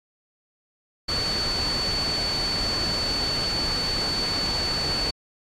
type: tone in noise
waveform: sine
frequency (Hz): 4480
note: C#8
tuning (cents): +18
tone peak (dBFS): -24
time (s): 1.08-5.11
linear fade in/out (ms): 10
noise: pink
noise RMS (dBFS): -30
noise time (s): 1.08-5.11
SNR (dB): +3
effects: low-pass 7000 Hz 12 dB/octave + AAC 48 kbps